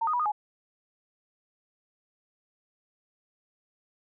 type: tone with pitch steps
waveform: sine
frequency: 910 / 1240 / 976 / 1230 / 840 Hz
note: A#5 / D#6 / B5 / D#6 / G#5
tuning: -42 / -6 / -21 / -20 / +19 cents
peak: -24 dBFS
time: 0.01-0.32 s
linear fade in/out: 10 ms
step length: 62 ms
effects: none